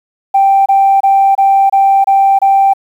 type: tone bursts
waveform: sine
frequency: 784 Hz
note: G5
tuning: in tune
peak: -4 dBFS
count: 7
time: 0.34-2.736 s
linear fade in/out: 10 ms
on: 320 ms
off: 26 ms
effects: tanh soft clip ceiling -1 dBFS + 7-bit